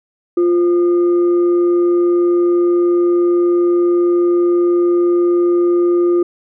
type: tone with frequency modulation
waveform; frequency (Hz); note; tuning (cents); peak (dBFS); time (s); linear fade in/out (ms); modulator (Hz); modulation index
sine; 349.2; F4; 0; -10; 0.37-6.23; 5; 867; 0.2
effects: none